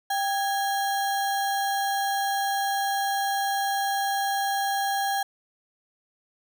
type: tone with sample-and-hold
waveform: sine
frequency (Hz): 790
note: G5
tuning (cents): +13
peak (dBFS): -23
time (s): 0.1-5.23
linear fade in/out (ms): 5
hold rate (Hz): 2450
effects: none